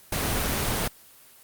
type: noise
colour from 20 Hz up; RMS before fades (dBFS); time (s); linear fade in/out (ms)
pink; -26; 0.12-0.88; 5
effects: white hiss -52 dBFS RMS until 1.43 s + Opus 24 kbps